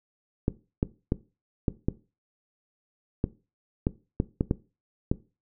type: clicks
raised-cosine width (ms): 3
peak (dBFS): -10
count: 11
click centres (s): 0.481 / 0.829 / 1.121 / 1.682 / 1.885 / 3.241 / 3.869 / 4.201 / 4.409 / 4.511 / 5.115
effects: noise-tail reverb RT60 0.3 s tail -18 dB re dry